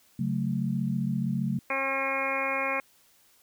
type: chord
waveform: sine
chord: F# minor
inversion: second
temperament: equal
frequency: 138.59 / 185 / 220 Hz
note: C#3 / F#3 / A3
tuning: 0 / 0 / 0 cents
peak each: -30 dBFS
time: 0.19-1.59 s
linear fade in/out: 5 ms
type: harmonic tone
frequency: 270.3 Hz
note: C#4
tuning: 44 cents flat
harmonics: 1 / 2 / 3 / 4 / 5 / 6 / 7 / 8 / 9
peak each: -40 / -33 / -37 / -33 / -39 / -38 / -40 / -32 / -33 dBFS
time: 1.7-2.8 s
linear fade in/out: 2 ms
effects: white hiss -62 dBFS RMS until 3.42 s